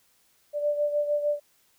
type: beating tone pair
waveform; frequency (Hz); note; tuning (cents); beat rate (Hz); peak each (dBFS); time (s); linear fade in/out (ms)
sine; 587.3 / 593.9; D5 / D5; 0 / +19; 6.6; -24 / -31; 0.53-1.4; 50
effects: white hiss -65 dBFS RMS until 1.78 s